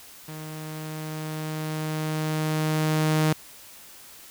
sawtooth tone with level ramp, 155.56 Hz, D#3, in tune, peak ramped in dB -32 to -15 dBFS, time 0.28-3.33 s, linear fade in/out 5 ms, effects white hiss -47 dBFS RMS until 4.3 s

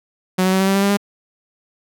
sawtooth tone with pitch steps, 185 / 187.37 / 189.76 / 192.19 / 194.65 / 197.14 / 199.66 / 202.2 Hz, F#3 / F#3 / F#3 / G3 / G3 / G3 / G3 / G#3, 0 / +22 / +44 / -34 / -12 / +10 / +32 / -46 cents, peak -10 dBFS, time 0.38-0.972 s, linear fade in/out 10 ms, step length 74 ms, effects none

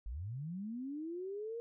sine linear sweep, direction up, 45.47 to 473.5 Hz, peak -39 dBFS, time 0.06-1.6 s, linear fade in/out 0 ms, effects none

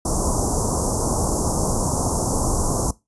pink band-stop noise, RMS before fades -21 dBFS, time 0.05-2.91 s, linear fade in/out 5 ms, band 1100 to 5800 Hz, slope 48 dB/octave, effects noise-tail reverb RT60 0.2 s tail -19 dB re dry + resampled to 24000 Hz

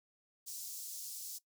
pink high-pass noise, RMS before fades -45 dBFS, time 0.46-1.39 s, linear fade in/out 20 ms, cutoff 5300 Hz, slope 24 dB/octave, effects noise-tail reverb RT60 0.1 s tail -18 dB re dry

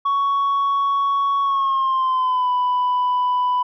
sine tone with pitch glide, 1115 to 993.4 Hz, C#6 to B5, +10 to +10 cents, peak -14 dBFS, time 0.05-3.63 s, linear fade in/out 10 ms, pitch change -200 cents, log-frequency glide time 1.42-2.5 s, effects tanh soft clip ceiling -15 dBFS

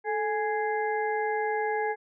harmonic tone with a mistuned harmonic, 416 Hz, G#4, 3 cents sharp, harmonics 1 / 2 / 4 / 5, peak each -29 / -29 / -35 / -38 dBFS, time 0.04-1.96 s, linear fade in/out 50 ms, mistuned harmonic 1, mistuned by +80 cents, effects none

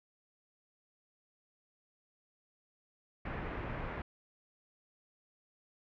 pink low-pass noise, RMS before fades -40 dBFS, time 3.25-4.02 s, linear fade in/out 5 ms, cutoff 2200 Hz, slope 24 dB/octave, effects none

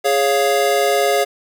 square chord, Db major, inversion second, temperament equal, 415.3 / 554.4 / 698.5 Hz, Ab4 / Db5 / F5, 0 / 0 / 0 cents, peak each -19 dBFS, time 0.04-1.25 s, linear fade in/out 20 ms, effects 8-bit

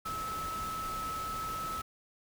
sine tone in noise, 1300 Hz, E6, 24 cents flat, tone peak -35 dBFS, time 0.05-1.82 s, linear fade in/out 10 ms, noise pink, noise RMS -43 dBFS, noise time 0.05-1.82 s, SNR +5 dB, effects none

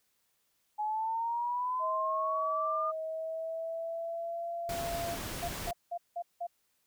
sine linear sweep, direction up, 840 to 1222 Hz, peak -30 dBFS, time 0.78-2.92 s, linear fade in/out 20 ms
sine tone with pitch glide, 637 to 682.7 Hz, D#5 to F5, +41 to -40 cents, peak -34 dBFS, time 1.79-5.18 s, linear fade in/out 50 ms, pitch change +119 cents, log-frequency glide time 3.01-4.51 s
pink noise, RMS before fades -39 dBFS, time 4.69-5.71 s, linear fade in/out 2 ms
sine tone bursts, 693 Hz, F5, 14 cents flat, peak -33 dBFS, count 5, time 5.42-6.47 s, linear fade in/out 10 ms, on 66 ms, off 180 ms
effects white hiss -75 dBFS RMS until 6.86 s

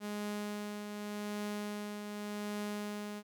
sawtooth tone with tremolo, 207.7 Hz, G#3, in tune, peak -32 dBFS, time 0-3.23 s, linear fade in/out 50 ms, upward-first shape triangle, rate 0.86 Hz, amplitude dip 45%, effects none

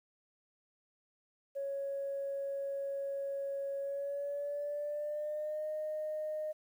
sine tone with pitch glide, 554.4 to 615.1 Hz, C#5 to D#5, 0 to -20 cents, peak -34 dBFS, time 1.55-6.53 s, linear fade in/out 20 ms, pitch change +180 cents, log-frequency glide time 3.8-5.68 s, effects tanh soft clip ceiling -30 dBFS + 11-bit

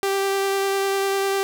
sawtooth tone with vibrato, 392 Hz, G4, in tune, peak -16 dBFS, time 0.03-1.43 s, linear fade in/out 0 ms, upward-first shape sine, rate 10 Hz, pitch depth 9 cents each way, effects none

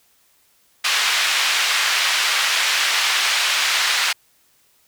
white band-pass noise, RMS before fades -19 dBFS, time 0.84-4.13 s, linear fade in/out 10 ms, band 1300 to 3700 Hz, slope 12 dB/octave, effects white hiss -59 dBFS RMS until 4.87 s

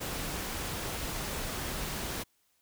pink noise, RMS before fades -36 dBFS, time 0-2.24 s, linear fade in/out 20 ms, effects white hiss -72 dBFS RMS until 2.61 s

